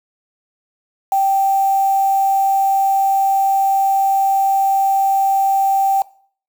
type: tone with quantisation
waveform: sine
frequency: 781 Hz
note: G5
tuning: 7 cents flat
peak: -12 dBFS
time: 1.12-6.02 s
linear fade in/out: 2 ms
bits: 5
effects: noise-tail reverb RT60 0.5 s tail -20 dB re dry